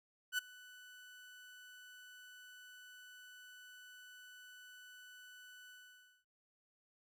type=tone with ADSR envelope; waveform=30% pulse; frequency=1492 Hz; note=F#6; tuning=14 cents sharp; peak=-29 dBFS; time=0.32-6.25 s; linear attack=63 ms; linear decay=11 ms; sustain=-23 dB; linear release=550 ms; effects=none